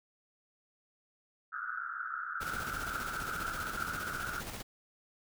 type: band-pass noise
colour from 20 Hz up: white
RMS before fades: -39 dBFS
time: 1.52-4.41 s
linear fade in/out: 20 ms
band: 1300 to 1500 Hz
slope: 96 dB/octave
type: noise with tremolo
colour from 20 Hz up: pink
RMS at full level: -41 dBFS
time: 2.4-4.63 s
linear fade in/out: 20 ms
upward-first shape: square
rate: 15 Hz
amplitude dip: 40%
effects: none